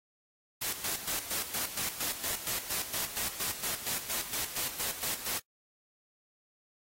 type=noise with tremolo; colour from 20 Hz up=white; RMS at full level=-33 dBFS; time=0.61-5.4 s; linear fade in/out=10 ms; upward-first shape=square; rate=4.3 Hz; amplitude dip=65%; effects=noise-tail reverb RT60 0.1 s tail -22 dB re dry + AAC 48 kbps